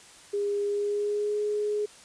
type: tone with pitch glide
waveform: sine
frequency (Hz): 407.1 to 418.3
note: G#4 to G#4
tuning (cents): -35 to +12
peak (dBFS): -25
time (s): 0.33-1.86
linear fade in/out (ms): 10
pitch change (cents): +47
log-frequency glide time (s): 0.63-1.38
effects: white hiss -51 dBFS RMS until 2.04 s + resampled to 22050 Hz